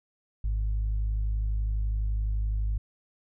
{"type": "tone pair together", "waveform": "sine", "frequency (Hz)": [51.81, 103.7], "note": ["G#1", "G#2"], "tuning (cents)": [-3, -2], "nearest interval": "octave", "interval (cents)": 1201, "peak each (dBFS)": [-25, -37], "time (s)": [0.44, 2.78], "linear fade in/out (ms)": 5, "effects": []}